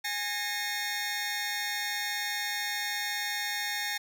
20% pulse tone cluster, 827 / 1833 / 2159 Hz, G#5 / A#6 / C#7, -8 / -30 / -46 cents, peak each -32 / -28 / -31 dBFS, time 0.04-3.98 s, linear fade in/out 10 ms, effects none

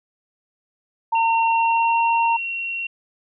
sine tone with pitch glide, 911 to 923.7 Hz, A#5 to A#5, -40 to -16 cents, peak -16 dBFS, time 1.12-2.37 s, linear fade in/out 10 ms, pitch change +24 cents, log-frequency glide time 1.46-1.98 s
sine tone with vibrato, 2735 Hz, F7, 37 cents flat, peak -24 dBFS, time 1.15-2.87 s, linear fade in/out 5 ms, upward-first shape sine, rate 20 Hz, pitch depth 8 cents each way
effects none

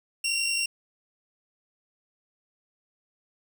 20% pulse tone pair together, 2743 / 2794 Hz, F7 / F7, -32 / 0 cents, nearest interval unison, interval 32 cents, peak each -21 / -28 dBFS, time 0.24-0.66 s, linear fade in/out 5 ms, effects none

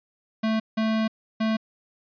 square tone bursts at uneven times, 220.5 Hz, A3, 4 cents sharp, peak -22 dBFS, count 3, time 0.43-0.6 / 0.77-1.08 / 1.4-1.57 s, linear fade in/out 10 ms, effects resampled to 11025 Hz

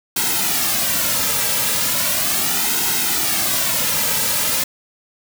white noise with flanger, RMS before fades -19 dBFS, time 0.16-4.64 s, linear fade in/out 5 ms, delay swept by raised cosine 1.7 to 2.8 ms, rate 0.37 Hz, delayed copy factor -0.65, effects none

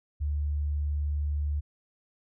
sine tone, 73.42 Hz, D2, in tune, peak -26 dBFS, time 0.2-1.61 s, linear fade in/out 20 ms, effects none

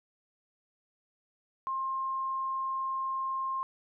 sine tone, 1062 Hz, C6, 25 cents sharp, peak -30 dBFS, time 1.67-3.63 s, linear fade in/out 0 ms, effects none

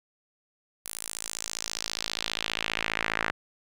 sawtooth tone with band-pass filter sweep, 54.9 Hz, A1, 3 cents flat, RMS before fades -33 dBFS, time 0.85-3.31 s, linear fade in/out 5 ms, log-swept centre 11000 to 1700 Hz, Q 1.9, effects none

